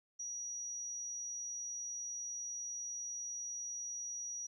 sine tone, 5790 Hz, F#8, 38 cents flat, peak -40 dBFS, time 0.19-4.47 s, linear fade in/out 10 ms, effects 13-bit

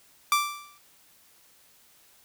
sawtooth tone with exponential decay, 1173 Hz, D6, 2 cents flat, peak -14 dBFS, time 0.32-0.78 s, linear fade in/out 1 ms, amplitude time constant 99 ms, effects white hiss -59 dBFS RMS until 2.24 s

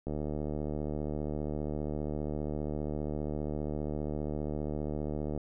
click train, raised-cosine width 2 ms, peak -22 dBFS, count 399, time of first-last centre 0.07-5.377 s, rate 75 Hz, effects none

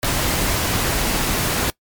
pink noise, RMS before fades -20 dBFS, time 0.03-1.7 s, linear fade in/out 0 ms, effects noise-tail reverb RT60 0.1 s tail -22 dB re dry + MP3 96 kbps

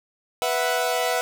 sawtooth chord, B suspended fourth, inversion none, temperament equal, 493.9 / 659.3 / 740 Hz, B4 / E5 / F#5, 0 / 0 / 0 cents, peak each -22 dBFS, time 0.42-1.21 s, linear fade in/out 0 ms, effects none

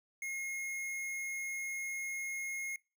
square tone, 2153 Hz, C7, 49 cents sharp, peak -38 dBFS, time 0.22-2.76 s, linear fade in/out 2 ms, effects noise-tail reverb RT60 0.3 s tail -24 dB re dry

